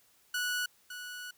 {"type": "tone pair in turn", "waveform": "sawtooth", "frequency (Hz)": [1472, 1472], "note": ["F#6", "F#6"], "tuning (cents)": [-9, -9], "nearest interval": "unison", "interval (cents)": 0, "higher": "neither", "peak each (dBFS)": [-27, -37], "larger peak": "first", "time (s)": [[0.34, 0.66], [0.9, 1.31]], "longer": "second", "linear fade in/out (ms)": 5, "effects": ["white hiss -66 dBFS RMS until 1.37 s"]}